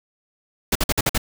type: noise bursts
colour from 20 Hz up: pink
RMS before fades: -19 dBFS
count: 6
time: 0.72-1.179 s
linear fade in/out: 5 ms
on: 34 ms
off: 51 ms
effects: none